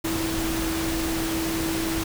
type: tone in noise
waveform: sine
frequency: 326.4 Hz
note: E4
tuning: 17 cents flat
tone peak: -26 dBFS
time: 0.04-2.04 s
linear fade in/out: 10 ms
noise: pink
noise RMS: -29 dBFS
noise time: 0.04-2.04 s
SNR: 0 dB
effects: none